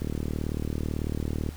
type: click train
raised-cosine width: 3 ms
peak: -17 dBFS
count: 57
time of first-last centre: 0.02-1.49 s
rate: 38.1 Hz
effects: added 76 Hz sine -39 dBFS peak until 1.56 s + pink hiss -49 dBFS RMS until 1.56 s